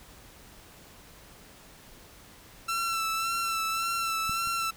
sawtooth tone with vibrato, 1338 Hz, E6, 25 cents sharp, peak -24 dBFS, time 2.68-4.71 s, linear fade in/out 10 ms, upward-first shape sine, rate 1.8 Hz, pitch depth 30 cents each way
clicks, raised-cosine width 5 ms, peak -26 / -34 dBFS, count 2, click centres 4.295 / 4.473 s
effects pink hiss -52 dBFS RMS until 4.76 s

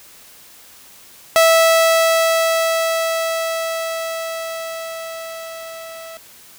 sawtooth tone with level ramp, 655 Hz, E5, 11 cents flat, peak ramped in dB -5 to -29 dBFS, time 1.36-6.17 s, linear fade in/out 0 ms, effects white hiss -44 dBFS RMS until 6.58 s

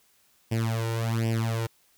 sawtooth tone with flanger, 113.7 Hz, A#2, 43 cents flat, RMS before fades -27 dBFS, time 0.51-1.67 s, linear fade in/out 10 ms, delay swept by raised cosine 0.37 to 2.17 ms, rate 1.3 Hz, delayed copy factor +0.9, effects white hiss -64 dBFS RMS until 1.97 s

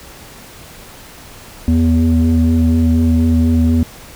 sine tone pair together, 82.41 / 243.1 Hz, E2 / B3, 0 / -27 cents, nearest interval octave + perfect fifth, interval 1873 cents, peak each -10 dBFS, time 1.68-3.83 s, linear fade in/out 0 ms, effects tanh soft clip ceiling -6 dBFS + pink hiss -37 dBFS RMS until 4.15 s

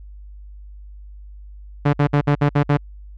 sawtooth tone bursts, 144.9 Hz, D3, 23 cents flat, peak -9 dBFS, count 7, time 1.85-2.772 s, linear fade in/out 10 ms, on 82 ms, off 58 ms, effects added 50 Hz sine -36 dBFS peak until 3.17 s + low-pass 2000 Hz 12 dB/octave

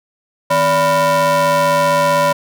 square ring-modulated tone, 207.7 Hz, G#3, in tune, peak -9 dBFS, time 0.5-2.33 s, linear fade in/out 10 ms, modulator 783 Hz, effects none

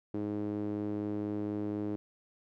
sawtooth tone with band-pass filter, 104.1 Hz, G#2, 5 cents sharp, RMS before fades -35 dBFS, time 0.14-1.96 s, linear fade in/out 0 ms, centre 330 Hz, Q 2.7, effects none

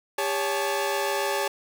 sawtooth tone cluster, 401.1 / 560 / 869 Hz, G4 / C#5 / A5, +40 / +18 / -22 cents, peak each -25 dBFS, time 0.18-1.48 s, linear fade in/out 5 ms, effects none

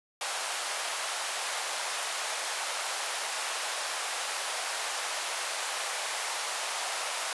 pink high-pass noise, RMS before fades -33 dBFS, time 0.21-7.33 s, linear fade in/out 2 ms, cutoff 630 Hz, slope 24 dB/octave, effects resampled to 24000 Hz

